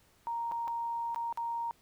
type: tone with dropouts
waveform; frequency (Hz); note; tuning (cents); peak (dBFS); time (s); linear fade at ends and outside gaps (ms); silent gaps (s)
sine; 932.3; A#5; 0; -32; 0.27-1.71; 0; 0.514-0.52 / 0.676-0.68 / 1.146-1.16 / 1.326-1.374
effects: pink hiss -66 dBFS RMS until 1.81 s